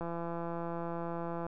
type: click train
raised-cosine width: 1 ms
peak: -25 dBFS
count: 247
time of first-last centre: 0.01-1.466 s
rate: 169 Hz
effects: none